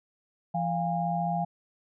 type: tone cluster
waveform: sine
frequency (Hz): 169.6 / 698 / 813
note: E3 / F5 / G#5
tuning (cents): +50 / -1 / -37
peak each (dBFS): -30 / -30 / -31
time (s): 0.54-1.45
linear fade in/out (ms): 10
effects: none